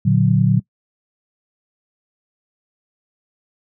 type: chord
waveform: sine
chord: Bb augmented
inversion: none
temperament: equal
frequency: 116.54 / 146.83 / 185 Hz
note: Bb2 / D3 / F#3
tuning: 0 / 0 / 0 cents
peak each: -16 dBFS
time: 0.05-0.6 s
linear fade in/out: 10 ms
effects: noise-tail reverb RT60 0.1 s tail -22 dB re dry